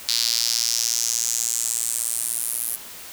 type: tone with high-pass filter sweep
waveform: square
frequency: 58.27 Hz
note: A#1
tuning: in tune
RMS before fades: -24 dBFS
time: 0.08-2.76 s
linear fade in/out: 5 ms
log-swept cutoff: 4400 to 11000 Hz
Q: 3.5
effects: white hiss -39 dBFS RMS until 3.12 s